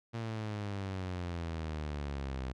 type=exponential sweep; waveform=sawtooth; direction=down; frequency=116.54 to 63.4 Hz; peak=-32 dBFS; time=0.13-2.53 s; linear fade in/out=20 ms; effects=low-pass 5000 Hz 12 dB/octave